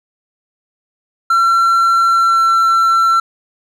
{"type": "tone with pitch glide", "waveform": "triangle", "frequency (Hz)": [1357, 1347.6], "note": ["E6", "E6"], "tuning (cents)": [50, 38], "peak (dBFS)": -7, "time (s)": [1.3, 3.2], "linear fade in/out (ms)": 5, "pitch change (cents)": -12, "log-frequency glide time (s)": [2.06, 2.54], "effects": []}